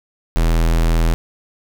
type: tone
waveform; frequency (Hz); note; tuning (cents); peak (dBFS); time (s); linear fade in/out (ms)
square; 41.2; E1; 0; -13; 0.36-1.14; 0
effects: none